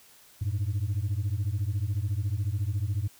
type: beating tone pair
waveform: sine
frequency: 94.3 / 108.3 Hz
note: F#2 / A2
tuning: +33 / -27 cents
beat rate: 14 Hz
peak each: -27 / -27 dBFS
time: 0.41-3.08 s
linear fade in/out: 10 ms
effects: tanh soft clip ceiling -23 dBFS + white hiss -56 dBFS RMS until 3.19 s